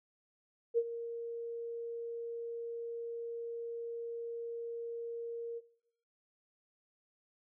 sine tone with ADSR envelope, 466.2 Hz, A#4, in tune, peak -24 dBFS, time 0.74-5.61 s, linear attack 37 ms, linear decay 54 ms, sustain -14 dB, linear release 36 ms, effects noise-tail reverb RT60 0.8 s tail -20 dB re dry

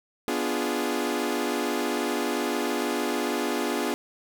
sawtooth chord, B diminished seventh, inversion none, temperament equal, 246.9 / 293.7 / 349.2 / 415.3 Hz, B3 / D4 / F4 / Ab4, 0 / 0 / 0 / 0 cents, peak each -27 dBFS, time 0.28-3.94 s, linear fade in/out 0 ms, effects none

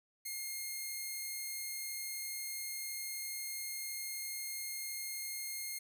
5% pulse tone, 2133 Hz, C7, 33 cents sharp, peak -29 dBFS, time 0.25-5.79 s, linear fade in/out 10 ms, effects none

